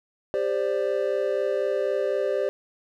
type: chord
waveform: triangle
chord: G suspended fourth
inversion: none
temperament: equal with one note detuned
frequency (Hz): 397.5 / 523.3 / 587.3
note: G4 / C5 / D5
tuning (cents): +24 / 0 / 0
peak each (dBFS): -25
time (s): 0.34-2.49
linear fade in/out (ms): 0
effects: none